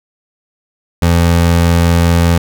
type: tone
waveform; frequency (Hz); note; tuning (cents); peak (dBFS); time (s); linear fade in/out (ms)
25% pulse; 85; F2; -46; -4; 1.02-2.38; 5
effects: none